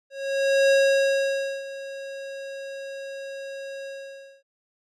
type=tone with ADSR envelope; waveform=square; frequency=547 Hz; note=C#5; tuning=23 cents flat; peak=-16 dBFS; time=0.1-4.43 s; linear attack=600 ms; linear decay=930 ms; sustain=-18 dB; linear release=570 ms; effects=low-pass 6000 Hz 12 dB/octave